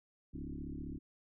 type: tone with frequency modulation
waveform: sine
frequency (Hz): 164.1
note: E3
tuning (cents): -8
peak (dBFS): -40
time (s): 0.33-0.99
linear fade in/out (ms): 20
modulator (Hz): 35.3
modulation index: 4.4
effects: none